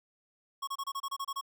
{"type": "tone bursts", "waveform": "square", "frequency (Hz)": 1099, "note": "C#6", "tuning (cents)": -15, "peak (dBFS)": -34, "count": 10, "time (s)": [0.62, 1.412], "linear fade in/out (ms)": 10, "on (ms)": 54, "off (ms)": 28, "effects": []}